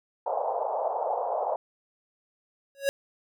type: band-pass noise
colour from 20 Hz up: white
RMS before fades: -29 dBFS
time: 0.26-1.56 s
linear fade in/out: 2 ms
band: 510 to 880 Hz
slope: 48 dB/octave
type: tone with exponential growth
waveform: square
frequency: 554 Hz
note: C#5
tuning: 1 cent flat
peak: -19 dBFS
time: 2.75-2.89 s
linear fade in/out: 0 ms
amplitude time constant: 29 ms
effects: none